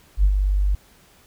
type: tone with ADSR envelope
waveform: sine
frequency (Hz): 49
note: G1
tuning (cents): 0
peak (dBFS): -10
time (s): 0.17-0.75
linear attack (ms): 68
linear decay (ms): 72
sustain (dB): -6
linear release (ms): 5
effects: tanh soft clip ceiling -7 dBFS + pink hiss -54 dBFS RMS until 1.26 s